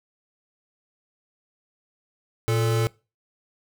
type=tone pair together; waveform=square; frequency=115.7 / 439.2 Hz; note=A#2 / A4; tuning=-13 / -3 cents; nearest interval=octave + major seventh; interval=2310 cents; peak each=-22 / -27 dBFS; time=2.48-2.87 s; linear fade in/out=0 ms; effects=noise-tail reverb RT60 0.3 s tail -23 dB re dry